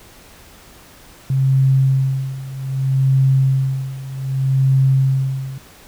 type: tone with tremolo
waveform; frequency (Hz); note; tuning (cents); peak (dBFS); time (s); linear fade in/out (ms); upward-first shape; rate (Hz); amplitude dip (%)
sine; 133.7; C3; +38; -10; 1.3-5.58; 2; sine; 0.64; 85
effects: pink hiss -44 dBFS RMS until 5.87 s